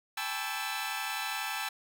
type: tone cluster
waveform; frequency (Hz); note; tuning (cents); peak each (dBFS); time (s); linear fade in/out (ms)
15% pulse; 793 / 870 / 1001 / 1128 / 1321; G5 / A5 / B5 / C#6 / E6; +20 / -20 / +23 / +30 / +3; -32 / -31 / -37 / -39 / -32; 0.17-1.69; 5
effects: none